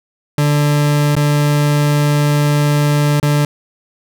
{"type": "tone with dropouts", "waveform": "40% pulse", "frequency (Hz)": 146.83, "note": "D3", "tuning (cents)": 0, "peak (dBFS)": -10, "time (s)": [0.38, 3.45], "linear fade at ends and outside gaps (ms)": 2, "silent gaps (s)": [[1.153, 1.165], [3.2, 3.228]], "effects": []}